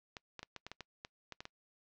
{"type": "clicks", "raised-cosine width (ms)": 0.2, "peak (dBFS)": -27, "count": 11, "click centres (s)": [0.168, 0.393, 0.43, 0.563, 0.666, 0.716, 0.807, 1.049, 1.323, 1.405, 1.454], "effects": ["noise-tail reverb RT60 0.1 s tail -25 dB re dry", "low-pass 6000 Hz 12 dB/octave"]}